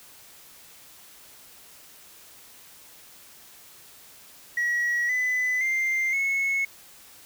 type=tone with pitch steps; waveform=sine; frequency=1917 / 2004 / 2095 / 2191 Hz; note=A#6 / B6 / C7 / C#7; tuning=+48 / +25 / +2 / -21 cents; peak=-20 dBFS; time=4.57-6.65 s; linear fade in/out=5 ms; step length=520 ms; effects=tanh soft clip ceiling -21 dBFS + white hiss -50 dBFS RMS until 7.25 s